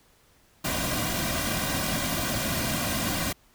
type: noise with comb filter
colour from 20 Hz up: pink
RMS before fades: -28 dBFS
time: 0.64-3.33 s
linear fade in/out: 10 ms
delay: 2.3 ms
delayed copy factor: -0.7
effects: pink hiss -61 dBFS RMS until 3.54 s